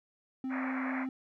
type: tone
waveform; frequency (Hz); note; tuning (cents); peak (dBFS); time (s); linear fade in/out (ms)
triangle; 261.6; C4; 0; -31; 0.44-1.09; 2
type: band-pass noise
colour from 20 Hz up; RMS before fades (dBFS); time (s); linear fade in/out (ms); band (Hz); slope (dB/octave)
white; -39; 0.49-1.07; 50; 510 to 2300; 96
effects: none